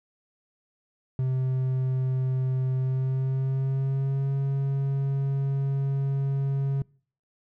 triangle tone with pitch glide, 130 to 137.41 Hz, C3 to C#3, -11 to -15 cents, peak -21 dBFS, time 1.19-6.82 s, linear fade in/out 2 ms, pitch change +96 cents, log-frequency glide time 2.76-4.33 s, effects noise-tail reverb RT60 0.5 s tail -25 dB re dry

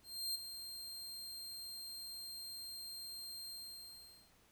sawtooth tone with ADSR envelope, 4186 Hz, C8, in tune, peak -33 dBFS, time 0.03-4.32 s, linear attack 320 ms, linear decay 10 ms, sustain -10 dB, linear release 820 ms, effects pink hiss -69 dBFS RMS until 4.51 s

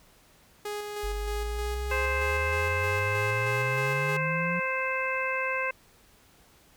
sawtooth tone with tremolo, 415.3 Hz, G#4, in tune, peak -28 dBFS, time 0.65-4.17 s, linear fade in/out 5 ms, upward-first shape square, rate 3.2 Hz, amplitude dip 30%
sine exponential sweep, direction up, 46.8 to 178.2 Hz, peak -30 dBFS, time 1.03-4.6 s, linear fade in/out 10 ms
harmonic tone, 523.3 Hz, C5, in tune, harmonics 1 / 2 / 3 / 4 / 5, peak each -33 / -33 / -33 / -33 / -33 dBFS, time 1.91-5.71 s, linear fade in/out 5 ms
effects pink hiss -59 dBFS RMS until 6.76 s

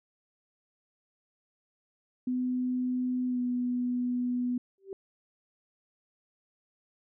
sine tone with pitch glide, 251.6 to 246.8 Hz, B3 to B3, +32 to -1 cents, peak -27 dBFS, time 2.27-4.58 s, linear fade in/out 5 ms, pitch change -33 cents, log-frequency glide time 3.27-3.4 s
sine tone with exponential growth, 388.6 Hz, G4, 15 cents flat, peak -32 dBFS, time 4.78-4.93 s, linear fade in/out 1 ms, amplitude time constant 31 ms
effects none

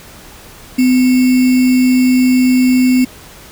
sine tone with sample-and-hold, 253.9 Hz, B3, 48 cents sharp, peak -7 dBFS, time 0.78-3.05 s, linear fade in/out 10 ms, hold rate 2450 Hz, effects pink hiss -37 dBFS RMS until 3.51 s

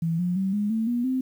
sine tone with pitch steps, 165.2 / 178.08 / 191.97 / 206.9 / 223.1 / 240.5 / 259.2 Hz, E3 / F3 / G3 / G#3 / A3 / B3 / C4, +4 / +34 / -36 / -6 / +24 / -46 / -16 cents, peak -22 dBFS, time 0.02-1.21 s, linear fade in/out 5 ms, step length 170 ms, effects 9-bit

